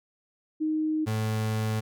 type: tone pair in turn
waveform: sine / 35% pulse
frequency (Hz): 311.1 / 109.17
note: D#4 / A2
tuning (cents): 0 / -13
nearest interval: octave + tritone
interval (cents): 1813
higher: first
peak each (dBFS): -24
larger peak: neither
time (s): 0.6-1.06 / 1.06-1.81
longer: second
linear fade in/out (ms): 20
effects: none